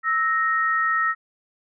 sine tone pair together, 1309.3 / 1864.7 Hz, E6 / A#6, -12 / 0 cents, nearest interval tritone, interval 612 cents, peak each -21 / -22 dBFS, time 0.03-1.15 s, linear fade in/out 50 ms, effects none

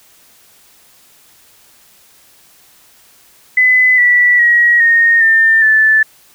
sine tone with pitch steps, 2012 / 1957 / 1903.5 / 1851.4 / 1800.8 / 1751.5 Hz, B6 / B6 / A#6 / A#6 / A6 / A6, +32 / -16 / +36 / -12 / +40 / -8 cents, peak -6 dBFS, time 3.57-6.03 s, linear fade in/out 5 ms, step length 410 ms, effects white hiss -47 dBFS RMS until 6.34 s

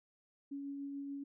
sine tone with tremolo, 280 Hz, C#4, 18 cents sharp, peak -39 dBFS, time 0.51-1.24 s, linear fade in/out 10 ms, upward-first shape triangle, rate 6.9 Hz, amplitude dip 25%, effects none

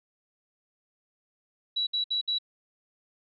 sine tone bursts, 3915 Hz, B7, 16 cents flat, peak -25 dBFS, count 4, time 1.76-2.386 s, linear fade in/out 10 ms, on 110 ms, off 62 ms, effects none

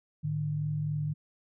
sine tone pair together, 106.8 / 150.4 Hz, G#2 / D3, +49 / +42 cents, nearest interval tritone, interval 593 cents, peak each -37 / -29 dBFS, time 0.23-1.14 s, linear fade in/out 20 ms, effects none

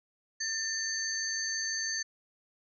sine tone cluster, 1788 / 4526 / 6280 Hz, A6 / C#8 / G8, +27 / +35 / +2 cents, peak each -35 / -36 / -35 dBFS, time 0.4-2.03 s, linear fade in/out 10 ms, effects none

